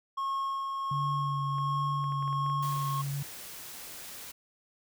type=tone with tremolo; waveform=triangle; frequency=1087 Hz; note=C#6; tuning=34 cents flat; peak=-27 dBFS; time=0.17-3.02 s; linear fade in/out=10 ms; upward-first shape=sine; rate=1.4 Hz; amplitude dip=30%
type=tone with vibrato; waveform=sine; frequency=141.9 Hz; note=C#3; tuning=41 cents sharp; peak=-31 dBFS; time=0.91-3.23 s; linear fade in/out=5 ms; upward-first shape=sine; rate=1.3 Hz; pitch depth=22 cents each way
type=clicks; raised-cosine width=0.5 ms; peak=-34 dBFS; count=11; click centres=1.584 / 2.041 / 2.122 / 2.225 / 2.278 / 2.328 / 2.463 / 2.499 / 2.725 / 2.765 / 3.064 s
type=noise; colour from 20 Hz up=white; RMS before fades=-44 dBFS; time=2.62-4.32 s; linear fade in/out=10 ms
effects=none